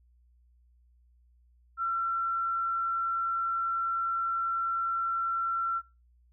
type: tone with frequency modulation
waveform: sine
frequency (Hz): 1355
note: E6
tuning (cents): +47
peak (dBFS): -27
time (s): 1.77-5.82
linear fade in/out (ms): 50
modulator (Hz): 68.7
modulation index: 0.21
effects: noise-tail reverb RT60 0.3 s tail -24 dB re dry + added 60 Hz sine -60 dBFS peak until 6.32 s